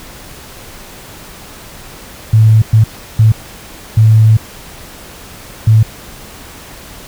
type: tone bursts at uneven times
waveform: sine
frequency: 110 Hz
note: A2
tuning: in tune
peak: -3 dBFS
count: 5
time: 2.33-2.62 / 2.73-2.84 / 3.19-3.32 / 3.97-4.37 / 5.67-5.83 s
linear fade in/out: 5 ms
effects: pink hiss -33 dBFS RMS until 7.07 s